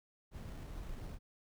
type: noise with sample-and-hold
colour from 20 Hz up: brown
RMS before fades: -45 dBFS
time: 0.31-1.19 s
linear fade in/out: 50 ms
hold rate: 4900 Hz
effects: none